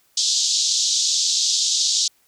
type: band-pass noise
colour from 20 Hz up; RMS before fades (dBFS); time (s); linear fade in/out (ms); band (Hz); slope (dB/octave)
white; -20; 0.17-2.08; 5; 3500 to 7000; 48
effects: white hiss -61 dBFS RMS until 2.27 s